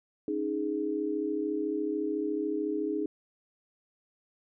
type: chord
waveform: sine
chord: C# suspended second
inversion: none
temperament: equal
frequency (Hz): 277.2 / 311.1 / 415.3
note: C#4 / D#4 / G#4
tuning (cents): 0 / 0 / 0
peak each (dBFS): -37 / -31 / -32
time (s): 0.28-3.06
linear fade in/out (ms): 2
effects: none